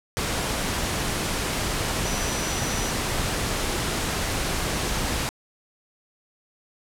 sine tone in noise, 5900 Hz, F#8, 6 cents flat, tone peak -34 dBFS, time 2.05-2.91 s, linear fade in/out 0 ms, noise pink, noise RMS -26 dBFS, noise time 0.17-5.29 s, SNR -11 dB, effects low-pass 11000 Hz 12 dB/octave

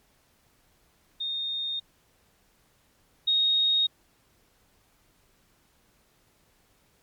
sine tone pair in turn, 3679 / 3735 Hz, A#7 / A#7, -24 / +3 cents, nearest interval unison, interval 27 cents, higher second, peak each -28 / -20 dBFS, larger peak second, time 1.2-1.8 / 3.27-3.87 s, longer neither, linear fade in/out 10 ms, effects pink hiss -65 dBFS RMS until 7.02 s + MP3 96 kbps

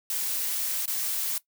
blue noise with dropouts, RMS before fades -29 dBFS, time 0.1-1.38 s, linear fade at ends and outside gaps 2 ms, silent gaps 0.857-0.878 s, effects noise-tail reverb RT60 0.1 s tail -18 dB re dry

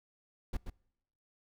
brown noise with echo, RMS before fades -33 dBFS, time 0.53-0.57 s, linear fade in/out 5 ms, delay 130 ms, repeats 1, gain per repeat -7 dB, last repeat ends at 0.7 s, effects noise-tail reverb RT60 0.8 s tail -25 dB re dry

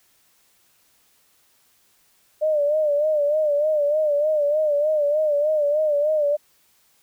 sine tone with vibrato, 599 Hz, D5, 34 cents sharp, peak -17 dBFS, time 2.41-6.37 s, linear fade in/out 20 ms, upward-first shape sine, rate 3.3 Hz, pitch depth 75 cents each way, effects white hiss -61 dBFS RMS until 7.02 s

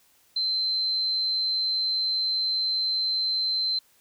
sine tone, 4095 Hz, C8, 38 cents flat, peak -23 dBFS, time 0.36-3.79 s, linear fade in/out 5 ms, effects white hiss -62 dBFS RMS until 4 s

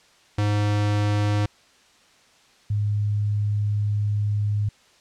square / sine tone pair in turn, 103.83 / 103.83 Hz, G#2 / G#2, 0 / 0 cents, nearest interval unison, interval 0 cents, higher neither, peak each -20 dBFS, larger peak neither, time 0.38-1.46 / 2.7-4.69 s, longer second, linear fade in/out 5 ms, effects white hiss -56 dBFS RMS until 5 s + low-pass 6000 Hz 12 dB/octave

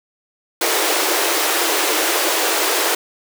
pink high-pass noise, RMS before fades -18 dBFS, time 0.61-2.95 s, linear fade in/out 5 ms, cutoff 310 Hz, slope 96 dB/octave, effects none

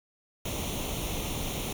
pink noise with comb filter, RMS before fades -33 dBFS, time 0.45-1.73 s, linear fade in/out 5 ms, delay 0.31 ms, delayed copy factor +0.7, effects none

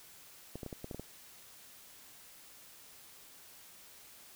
clicks, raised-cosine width 2 ms, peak -28 dBFS, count 8, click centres 0.556 / 0.632 / 0.663 / 0.728 / 0.844 / 0.912 / 0.946 / 0.996 s, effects white hiss -56 dBFS RMS until 4.35 s

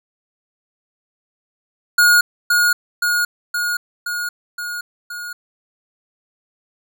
square tone with echo, 1438 Hz, F#6, 50 cents flat, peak -10 dBFS, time 1.98-2.21 s, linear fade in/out 5 ms, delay 520 ms, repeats 6, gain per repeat -3 dB, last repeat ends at 5.33 s, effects none

